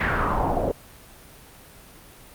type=noise with low-pass filter sweep; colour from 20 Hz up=pink; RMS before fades=-23 dBFS; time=0-0.72 s; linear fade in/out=10 ms; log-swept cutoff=2000 to 520 Hz; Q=3.6; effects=pink hiss -47 dBFS RMS until 2.34 s + Opus 32 kbps